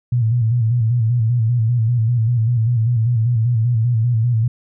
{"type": "tone with vibrato", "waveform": "sine", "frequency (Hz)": 116.54, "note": "A#2", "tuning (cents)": 0, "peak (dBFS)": -13, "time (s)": [0.12, 4.48], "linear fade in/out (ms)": 5, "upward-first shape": "square", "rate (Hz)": 5.1, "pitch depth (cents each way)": 79, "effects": []}